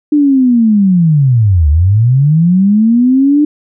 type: linear two-way sweep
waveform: sine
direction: down then up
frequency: 301.5 to 70.8 to 301.5 Hz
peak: -5 dBFS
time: 0.12-3.45 s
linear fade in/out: 5 ms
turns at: 1.69 s
effects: none